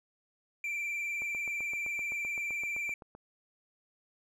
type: tone with vibrato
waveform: triangle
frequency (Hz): 2349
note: D7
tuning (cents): 0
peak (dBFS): -31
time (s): 0.64-2.94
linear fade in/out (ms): 2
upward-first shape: sine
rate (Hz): 20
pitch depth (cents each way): 37
type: click train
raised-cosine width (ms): 1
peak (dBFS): -34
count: 16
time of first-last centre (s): 1.22-3.151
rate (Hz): 7.77
effects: none